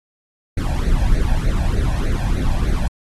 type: noise with flanger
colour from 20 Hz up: brown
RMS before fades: -17 dBFS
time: 0.57-2.88 s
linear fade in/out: 5 ms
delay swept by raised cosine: 0.47 to 1.24 ms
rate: 3.3 Hz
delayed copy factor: +0.8
effects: AAC 32 kbps